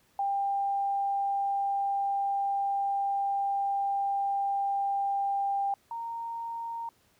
sine tone pair in turn, 795 / 925.1 Hz, G5 / A#5, +24 / -13 cents, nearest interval minor third, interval 263 cents, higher second, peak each -26 / -33 dBFS, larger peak first, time 0.19-5.74 / 5.91-6.89 s, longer first, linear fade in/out 2 ms, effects pink hiss -66 dBFS RMS until 7.19 s + high-pass 60 Hz 12 dB/octave

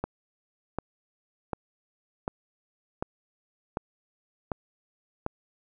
click train, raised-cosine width 1 ms, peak -15 dBFS, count 8, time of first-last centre 0.04-5.264 s, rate 1.34 Hz, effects none

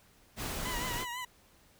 pink noise, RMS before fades -37 dBFS, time 0.36-1.06 s, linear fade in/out 50 ms
20% pulse tone with vibrato, 982 Hz, B5, 10 cents flat, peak -32 dBFS, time 0.65-1.25 s, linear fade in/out 5 ms, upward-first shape triangle, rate 6 Hz, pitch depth 77 cents each way
effects pink hiss -63 dBFS RMS until 1.79 s

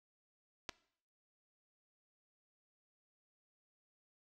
clicks, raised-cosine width 0.2 ms, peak -24 dBFS, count 2, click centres 0.691 / 0.694 s, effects noise-tail reverb RT60 0.6 s tail -20 dB re dry

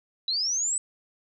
sine linear sweep, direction up, 3900 to 8080 Hz, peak -24 dBFS, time 0.28-0.78 s, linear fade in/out 2 ms, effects none

